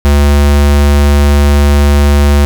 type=tone; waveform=square; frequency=72 Hz; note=D2; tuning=34 cents flat; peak=-5 dBFS; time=0.05-2.45 s; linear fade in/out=0 ms; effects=none